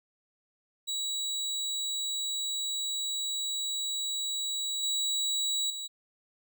30% pulse tone with level steps, 3900 Hz, B7, 23 cents flat, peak -28 / -25 / -33 dBFS, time 0.87-5.88 s, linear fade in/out 20 ms, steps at 4.83 / 5.7 s, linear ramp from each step 2 ms, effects none

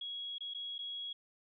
sine tone with dropouts, 3322 Hz, G#7, in tune, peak -39 dBFS, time 0.01-1.13 s, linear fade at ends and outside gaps 5 ms, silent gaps 0.383-0.406 / 0.538-0.546 / 0.782-0.789 s, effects none

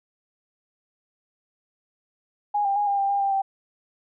sine tone with pitch steps, 826 / 793 / 825 / 802 / 791 / 802 / 791 / 780 Hz, G#5 / G5 / G#5 / G5 / G5 / G5 / G5 / G5, -10 / +20 / -12 / +39 / +15 / +39 / +15 / -9 cents, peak -20 dBFS, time 2.54-3.42 s, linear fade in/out 10 ms, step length 110 ms, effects none

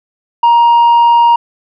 triangle tone with tanh clipping, 941 Hz, A#5, 16 cents sharp, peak -5 dBFS, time 0.43-1.36 s, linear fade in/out 5 ms, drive 7 dB, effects none

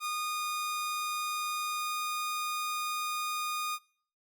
sawtooth tone, 1227 Hz, D#6, 25 cents flat, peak -28 dBFS, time 0-3.79 s, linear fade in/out 50 ms, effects noise-tail reverb RT60 0.5 s tail -23 dB re dry + Opus 48 kbps

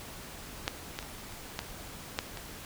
clicks, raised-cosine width 0.2 ms, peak -11 / -17 / -26 / -30 / -15 / -11 / -23 dBFS, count 7, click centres 0.679 / 0.989 / 1.027 / 1.323 / 1.591 / 2.189 / 2.373 s, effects pink hiss -45 dBFS RMS until 2.65 s

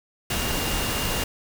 sine tone in noise, 2814 Hz, F7, 12 cents sharp, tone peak -34 dBFS, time 0.3-1.24 s, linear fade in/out 5 ms, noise pink, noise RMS -26 dBFS, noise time 0.3-1.24 s, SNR -11 dB, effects none

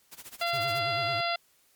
white noise with tremolo, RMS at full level -43 dBFS, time 0.11-0.8 s, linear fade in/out 20 ms, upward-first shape sine, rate 14 Hz, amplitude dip 90%
harmonic tone, 686 Hz, F5, 31 cents flat, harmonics 1 / 2 / 3 / 4 / 5 / 6 / 7, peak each -30 / -33 / -35 / -36 / -37 / -38 / -38 dBFS, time 0.41-1.36 s, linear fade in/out 5 ms
square tone with vibrato, 120 Hz, B2, 49 cents flat, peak -38 dBFS, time 0.53-1.21 s, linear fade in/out 5 ms, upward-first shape sine, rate 9.1 Hz, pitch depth 280 cents each way
effects white hiss -65 dBFS RMS until 1.75 s + MP3 96 kbps

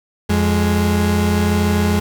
35% pulse tone pair together, 87.31 / 207.7 Hz, F2 / G#3, 0 / 0 cents, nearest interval octave + minor third, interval 1500 cents, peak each -15 dBFS, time 0.29-2 s, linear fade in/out 10 ms, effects 7-bit

